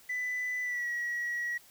sine tone with pitch glide, 1994 to 1916.1 Hz, B6 to A#6, +16 to +47 cents, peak -29 dBFS, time 0.09-1.58 s, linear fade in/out 10 ms, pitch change -69 cents, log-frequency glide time 0.62-0.89 s, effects tanh soft clip ceiling -29 dBFS + white hiss -58 dBFS RMS until 1.7 s

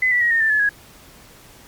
sine tone with pitch steps, 2025 / 1959.4 / 1896 / 1834.5 / 1775.1 / 1717.6 / 1662 Hz, B6 / B6 / A#6 / A#6 / A6 / A6 / G#6, +43 / -14 / +29 / -28 / +15 / -42 / +1 cents, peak -14 dBFS, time 0.02-0.692 s, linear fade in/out 5 ms, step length 96 ms, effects pink hiss -46 dBFS RMS until 1.67 s + MP3 96 kbps

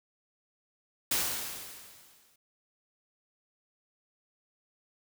white noise with exponential decay, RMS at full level -27 dBFS, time 1.11-2.36 s, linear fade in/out 5 ms, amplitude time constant 270 ms, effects none

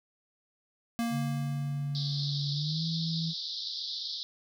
square tone with exponential decay, 233.1 Hz, A#3, in tune, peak -28 dBFS, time 0.99-2.74 s, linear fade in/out 0 ms, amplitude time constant 380 ms
sine tone with pitch glide, 143.1 to 163.43 Hz, D3 to E3, -45 to -15 cents, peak -30 dBFS, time 1.1-3.34 s, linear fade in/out 50 ms, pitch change +230 cents, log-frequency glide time 2.52-2.84 s
pink band-pass noise, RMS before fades -37 dBFS, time 1.95-4.23 s, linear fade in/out 0 ms, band 3500 to 5200 Hz, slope 96 dB/octave
effects none

